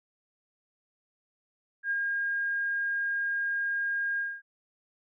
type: tone with ADSR envelope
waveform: sine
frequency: 1619 Hz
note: G#6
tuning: 45 cents flat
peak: -25 dBFS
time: 1.83-4.42 s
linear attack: 76 ms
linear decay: 36 ms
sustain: -2 dB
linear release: 230 ms
effects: none